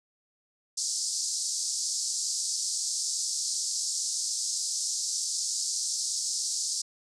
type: band-pass noise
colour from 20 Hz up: pink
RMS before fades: -31 dBFS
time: 0.77-6.82 s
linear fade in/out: 10 ms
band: 4700 to 8700 Hz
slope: 48 dB/octave
effects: none